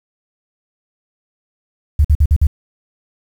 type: tone bursts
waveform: sine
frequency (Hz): 73.8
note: D2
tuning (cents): +9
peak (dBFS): -7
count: 5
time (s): 1.99-2.47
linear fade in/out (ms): 5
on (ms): 56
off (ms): 50
effects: 7-bit